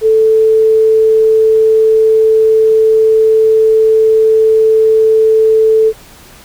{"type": "tone", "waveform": "sine", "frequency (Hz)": 440, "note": "A4", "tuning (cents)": 0, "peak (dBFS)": -5, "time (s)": [0.01, 5.93], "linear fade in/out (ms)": 50, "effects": ["pink hiss -38 dBFS RMS until 6.44 s"]}